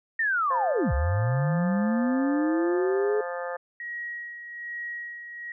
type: linear two-way sweep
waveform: sine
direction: down then up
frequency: 1864.7 to 64 to 429.8 Hz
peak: -22 dBFS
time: 0.19-3.21 s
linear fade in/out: 5 ms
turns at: 0.93 s
type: harmonic tone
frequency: 174.9 Hz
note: F3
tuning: 3 cents sharp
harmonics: 3 / 4 / 5 / 6 / 7 / 8 / 9 / 10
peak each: -32 / -38 / -39 / -47 / -39 / -48 / -43 / -40 dBFS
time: 0.5-3.57 s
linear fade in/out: 10 ms
type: tone with tremolo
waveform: sine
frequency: 1900 Hz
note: A#6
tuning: 33 cents sharp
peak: -31 dBFS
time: 3.8-5.52 s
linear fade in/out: 2 ms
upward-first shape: sine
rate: 1.2 Hz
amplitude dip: 55%
effects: none